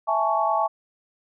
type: chord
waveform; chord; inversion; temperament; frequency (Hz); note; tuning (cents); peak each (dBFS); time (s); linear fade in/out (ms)
sine; A major seventh; second; equal with one note detuned; 659.3 / 830.6 / 880 / 1115.2; E5 / G#5 / A5 / C#6; 0 / 0 / 0 / +10; -25; 0.07-0.68; 20
effects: none